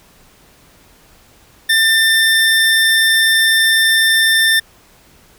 25% pulse tone, 1792 Hz, A6, 31 cents sharp, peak -6 dBFS, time 1.69-4.6 s, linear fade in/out 10 ms, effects pink hiss -48 dBFS RMS until 5.38 s

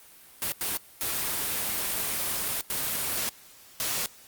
white noise bursts at uneven times, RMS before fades -29 dBFS, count 5, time 0.42-0.52 / 0.61-0.77 / 1.01-2.61 / 2.7-3.29 / 3.8-4.06 s, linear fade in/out 0 ms, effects white hiss -52 dBFS RMS until 4.27 s + Opus 32 kbps

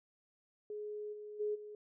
sine tone with level steps, 420.1 Hz, G#4, 20 cents sharp, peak -40 / -45 / -33 / -46 dBFS, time 0.7-1.75 s, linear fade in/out 2 ms, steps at 1.12 / 1.39 / 1.54 s, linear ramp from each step 20 ms, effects none

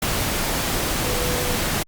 sine tone in noise, 493.9 Hz, B4, in tune, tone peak -28 dBFS, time 1.06-1.57 s, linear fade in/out 5 ms, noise pink, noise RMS -23 dBFS, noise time 0.02-1.83 s, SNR -8 dB, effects Opus 48 kbps

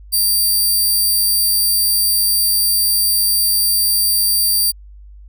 5% pulse tone, 4699 Hz, D8, in tune, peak -6 dBFS, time 0.12-4.72 s, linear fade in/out 20 ms, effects added 50 Hz sine -36 dBFS peak until 5.28 s

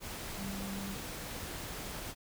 sine tone in noise, 196 Hz, G3, in tune, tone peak -39 dBFS, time 0.36-0.97 s, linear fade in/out 50 ms, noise pink, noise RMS -42 dBFS, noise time 0-2.15 s, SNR 0 dB, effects none

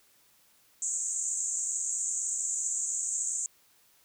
white band-pass noise, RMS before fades -32 dBFS, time 0.82-3.46 s, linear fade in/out 2 ms, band 6600 to 8000 Hz, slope 96 dB/octave, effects white hiss -64 dBFS RMS until 4.04 s

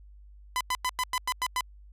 sawtooth tone bursts, 1007 Hz, B5, 33 cents sharp, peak -22 dBFS, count 8, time 0.56-1.608 s, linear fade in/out 0 ms, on 47 ms, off 96 ms, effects added 50 Hz sine -48 dBFS peak until 1.92 s + resampled to 32000 Hz

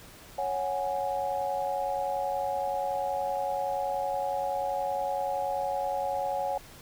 sine chord, C# suspended fourth, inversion none, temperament equal, 554.4 / 740 / 830.6 Hz, C#5 / F#5 / G#5, 0 / 0 / 0 cents, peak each -32 dBFS, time 0.38-6.58 s, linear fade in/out 5 ms, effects pink hiss -50 dBFS RMS until 6.81 s

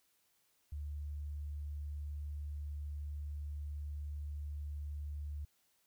sine tone, 73.42 Hz, D2, in tune, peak -39 dBFS, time 0.72-5.45 s, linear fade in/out 5 ms, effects white hiss -75 dBFS RMS until 5.86 s

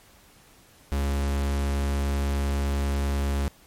45% pulse tone, 70 Hz, C#2, 18 cents sharp, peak -23 dBFS, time 0.92-3.48 s, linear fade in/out 0 ms, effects pink hiss -55 dBFS RMS until 3.66 s + MP3 64 kbps

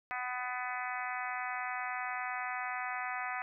harmonic tone with a mistuned harmonic, 249.8 Hz, B3, 20 cents sharp, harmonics 3 / 4 / 5 / 6 / 7 / 8 / 9 / 10, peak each -40 / -44 / -42 / -44 / -44 / -42 / -47 / -48 dBFS, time 0.11-3.42 s, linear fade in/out 0 ms, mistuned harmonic 10, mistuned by +19 cents, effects none

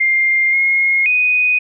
sine tone with pitch steps, 2109 / 2151 / 2490 Hz, C7 / C7 / D#7, +13 / +47 / +1 cents, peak -11 dBFS, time 0-1.59 s, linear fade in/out 10 ms, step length 530 ms, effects none

